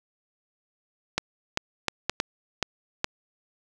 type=clicks; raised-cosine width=0.2 ms; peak=-6 dBFS; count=7; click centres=1.18 / 1.574 / 1.883 / 2.096 / 2.201 / 2.627 / 3.044 s; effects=none